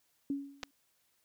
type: tone with exponential decay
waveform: sine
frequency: 279.5 Hz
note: C#4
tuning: 14 cents sharp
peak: -29 dBFS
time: 0.3-0.71 s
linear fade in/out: 2 ms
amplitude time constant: 87 ms
type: clicks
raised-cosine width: 0.2 ms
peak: -21 dBFS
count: 2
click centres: 0.631 / 0.635 s
effects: white hiss -74 dBFS RMS until 1.24 s

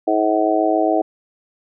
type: harmonic tone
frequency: 107.3 Hz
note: A2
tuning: 43 cents flat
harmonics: 3 / 4 / 5 / 6 / 7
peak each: -19 / -23 / -25 / -19 / -20 dBFS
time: 0.07-1.02 s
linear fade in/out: 10 ms
effects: none

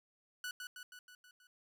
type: tone with echo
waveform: sawtooth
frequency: 1480 Hz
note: F#6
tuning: in tune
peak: -36 dBFS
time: 0.44-0.51 s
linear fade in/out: 2 ms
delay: 160 ms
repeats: 6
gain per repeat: -4 dB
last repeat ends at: 1.47 s
effects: none

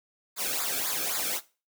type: noise with flanger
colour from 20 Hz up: white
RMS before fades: -30 dBFS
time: 0.36-1.41 s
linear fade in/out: 50 ms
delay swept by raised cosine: 0.34 to 1.06 ms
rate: 3.8 Hz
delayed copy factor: -0.9
effects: noise-tail reverb RT60 0.3 s tail -17 dB re dry

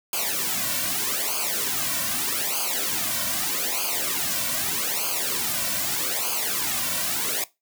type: noise with flanger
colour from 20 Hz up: white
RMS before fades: -26 dBFS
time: 0.13-7.44 s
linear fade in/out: 2 ms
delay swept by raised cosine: 0.53 to 2.43 ms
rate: 0.81 Hz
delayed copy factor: -0.95
effects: noise-tail reverb RT60 0.2 s tail -18 dB re dry

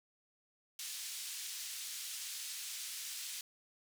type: band-pass noise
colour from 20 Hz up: white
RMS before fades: -44 dBFS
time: 0.79-3.41 s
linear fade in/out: 2 ms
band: 2800 to 9100 Hz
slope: 12 dB/octave
effects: none

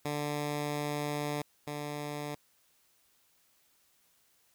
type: tone pair in turn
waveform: 10% pulse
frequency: 147.2 / 147.2 Hz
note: D3 / D3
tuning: +4 / +4 cents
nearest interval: unison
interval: 0 cents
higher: neither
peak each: -24 / -28 dBFS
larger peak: first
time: 0.05-1.42 / 1.67-2.35 s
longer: first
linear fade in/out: 5 ms
effects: white hiss -69 dBFS RMS until 4.54 s

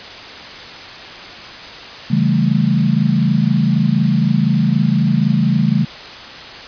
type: chord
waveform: sine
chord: A dominant seventh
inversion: first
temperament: equal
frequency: 138.59 / 164.81 / 196 / 220 Hz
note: C#3 / E3 / G3 / A3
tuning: 0 / 0 / 0 / 0 cents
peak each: -17 dBFS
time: 2.1-5.85 s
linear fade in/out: 10 ms
effects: white hiss -32 dBFS RMS until 6.67 s + resampled to 11025 Hz

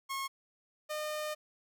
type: tone pair in turn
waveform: sawtooth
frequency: 1086 / 608.3 Hz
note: C#6 / D#5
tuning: -36 / -39 cents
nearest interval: minor seventh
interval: 1003 cents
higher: first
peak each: -31 / -31 dBFS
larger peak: neither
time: 0.09-0.28 / 0.89-1.35 s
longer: second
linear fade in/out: 20 ms
effects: none

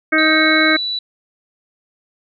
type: harmonic tone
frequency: 314 Hz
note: D#4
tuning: 16 cents sharp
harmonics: 1 / 2 / 4 / 5 / 6 / 7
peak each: -17 / -21 / -21 / -16 / -22 / -17 dBFS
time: 0.12-0.77 s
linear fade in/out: 10 ms
type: tone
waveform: sine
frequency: 3951 Hz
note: B7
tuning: in tune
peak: -19 dBFS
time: 0.18-0.99 s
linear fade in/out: 5 ms
effects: none

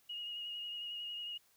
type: tone with vibrato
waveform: sine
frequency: 2873 Hz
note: F7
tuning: 48 cents sharp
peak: -40 dBFS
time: 0.09-1.38 s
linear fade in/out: 10 ms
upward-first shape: sine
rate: 11 Hz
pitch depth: 21 cents each way
effects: white hiss -70 dBFS RMS until 1.56 s

